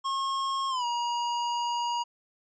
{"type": "tone with pitch glide", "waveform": "square", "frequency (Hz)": [1082, 952.9], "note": ["C#6", "A#5"], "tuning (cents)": [-42, 38], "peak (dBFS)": -28, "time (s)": [0.04, 2.04], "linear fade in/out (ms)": 20, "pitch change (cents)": -220, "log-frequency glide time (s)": [0.69, 0.85], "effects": ["resampled to 16000 Hz"]}